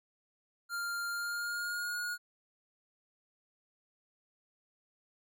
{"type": "tone with pitch glide", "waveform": "square", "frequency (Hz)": [1396.9, 1440.3], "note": ["F6", "F#6"], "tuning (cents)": [0, -47], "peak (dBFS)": -35, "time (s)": [0.69, 2.18], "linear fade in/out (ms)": 50, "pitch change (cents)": 53, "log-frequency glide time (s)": [1.08, 1.98], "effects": []}